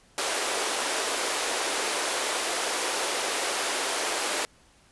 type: high-pass noise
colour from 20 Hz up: pink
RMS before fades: -28 dBFS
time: 0.18-4.45 s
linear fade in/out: 0 ms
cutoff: 380 Hz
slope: 24 dB/octave
effects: pink hiss -59 dBFS RMS until 4.91 s + resampled to 24000 Hz